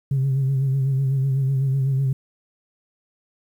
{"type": "tone with vibrato", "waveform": "sine", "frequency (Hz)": 134.8, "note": "C#3", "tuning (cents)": -48, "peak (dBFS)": -16, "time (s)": [0.11, 2.13], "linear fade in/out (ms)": 5, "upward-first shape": "sine", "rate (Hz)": 8, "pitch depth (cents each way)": 46, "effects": ["tanh soft clip ceiling -15 dBFS", "9-bit"]}